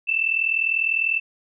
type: tone pair together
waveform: sine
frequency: 2637 / 2677 Hz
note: E7 / E7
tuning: 0 / +26 cents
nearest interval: unison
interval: 26 cents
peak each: -22 dBFS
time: 0.07-1.2 s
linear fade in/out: 20 ms
effects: none